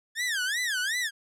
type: tone with vibrato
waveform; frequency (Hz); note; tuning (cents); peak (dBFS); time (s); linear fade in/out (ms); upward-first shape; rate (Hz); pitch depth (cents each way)
sawtooth; 1714; A6; -46; -23; 0.15-1.11; 50; sine; 2.7; 270
effects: low-pass 11000 Hz 12 dB/octave